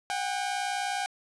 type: tone pair together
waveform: sawtooth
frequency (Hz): 740.2 / 800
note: F#5 / G5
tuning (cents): 0 / +35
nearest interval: minor second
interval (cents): 135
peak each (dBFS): -29 / -27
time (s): 0.1-1.06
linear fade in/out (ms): 0
effects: resampled to 24000 Hz + 9-bit